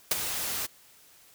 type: noise with ADSR envelope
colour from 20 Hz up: white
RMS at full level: -22 dBFS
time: 0.11-0.67 s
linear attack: 5 ms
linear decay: 22 ms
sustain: -10 dB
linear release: 19 ms
effects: white hiss -57 dBFS RMS until 1.34 s